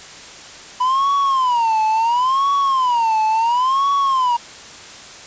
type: tone with vibrato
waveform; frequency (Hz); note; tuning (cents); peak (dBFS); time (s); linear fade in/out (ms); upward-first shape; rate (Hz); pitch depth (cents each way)
triangle; 987.8; B5; 0; -12; 0.8-4.37; 10; sine; 0.72; 220
effects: white hiss -37 dBFS RMS until 5.26 s + resampled to 16000 Hz